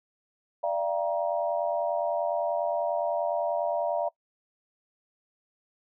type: tone cluster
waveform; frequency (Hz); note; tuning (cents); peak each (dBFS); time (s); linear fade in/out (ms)
sine; 589 / 679 / 766 / 945; D5 / F5 / G5 / A#5; +5 / -49 / -40 / +23; -29 / -29 / -37 / -33; 0.63-4.09; 10
effects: noise-tail reverb RT60 0.1 s tail -22 dB re dry